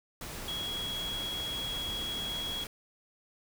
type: tone in noise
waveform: sine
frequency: 3322 Hz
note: G#7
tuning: in tune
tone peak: -34 dBFS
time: 0.48-2.64 s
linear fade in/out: 2 ms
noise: pink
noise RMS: -41 dBFS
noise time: 0.21-2.67 s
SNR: +4 dB
effects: none